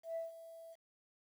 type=tone with ADSR envelope; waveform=sine; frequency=659.3 Hz; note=E5; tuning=in tune; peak=-35 dBFS; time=0.03-0.76 s; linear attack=130 ms; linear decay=150 ms; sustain=-15 dB; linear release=38 ms; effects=tanh soft clip ceiling -34 dBFS + 11-bit